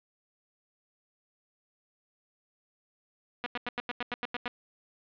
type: tone bursts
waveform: 5% pulse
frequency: 243.2 Hz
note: B3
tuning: 26 cents flat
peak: -20 dBFS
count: 10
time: 3.44-4.479 s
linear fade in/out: 0 ms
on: 22 ms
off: 91 ms
effects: resampled to 11025 Hz + 10-bit